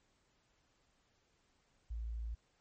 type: tone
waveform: sine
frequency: 56.4 Hz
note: A1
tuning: 44 cents sharp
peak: -38 dBFS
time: 1.9-2.35 s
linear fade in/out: 10 ms
effects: pink hiss -75 dBFS RMS until 2.6 s + MP3 32 kbps